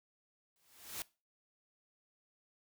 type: noise with exponential growth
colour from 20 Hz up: white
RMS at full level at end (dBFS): -39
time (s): 0.56-1.02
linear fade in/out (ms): 0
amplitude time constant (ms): 100
effects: noise-tail reverb RT60 0.3 s tail -21 dB re dry